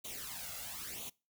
white noise with flanger, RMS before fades -44 dBFS, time 0.04-1.1 s, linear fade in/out 10 ms, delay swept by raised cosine 0.29 to 1.49 ms, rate 1 Hz, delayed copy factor +0.75, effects noise-tail reverb RT60 0.3 s tail -24 dB re dry

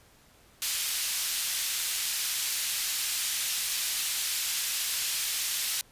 pink high-pass noise, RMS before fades -30 dBFS, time 0.62-5.81 s, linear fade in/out 0 ms, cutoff 3100 Hz, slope 12 dB/octave, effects pink hiss -59 dBFS RMS until 5.91 s + resampled to 32000 Hz

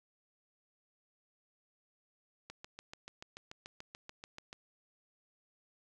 click train, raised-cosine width 0.2 ms, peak -29 dBFS, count 15, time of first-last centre 2.5-4.529 s, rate 6.9 Hz, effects none

